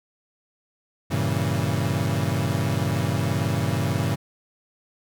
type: chord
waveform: 35% pulse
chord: G diminished seventh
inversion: none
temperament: equal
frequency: 98 / 116.54 / 138.59 / 164.81 Hz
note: G2 / Bb2 / Db3 / Fb3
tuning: 0 / 0 / 0 / 0 cents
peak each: -25 / -26 / -25 / -27 dBFS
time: 1.1-4.16 s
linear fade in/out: 20 ms
effects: none